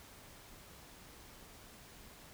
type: silence
effects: pink hiss -56 dBFS RMS until 2.33 s